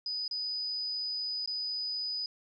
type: tone with dropouts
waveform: sine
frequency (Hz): 4978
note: D#8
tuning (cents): 0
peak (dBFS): -32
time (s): 0.06-2.26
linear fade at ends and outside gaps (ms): 2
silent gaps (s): 0.279-0.311 / 1.46-1.475
effects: none